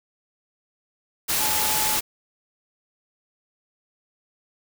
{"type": "tone in noise", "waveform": "sine", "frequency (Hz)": 860, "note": "A5", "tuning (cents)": -40, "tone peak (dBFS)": -29, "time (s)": [1.39, 1.98], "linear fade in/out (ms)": 20, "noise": "white", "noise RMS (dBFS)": -23, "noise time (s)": [1.28, 2.01], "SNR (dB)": -9, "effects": []}